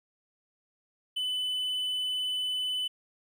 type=tone; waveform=triangle; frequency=3006 Hz; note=F#7; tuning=27 cents sharp; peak=-27 dBFS; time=1.16-2.88 s; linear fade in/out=10 ms; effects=11-bit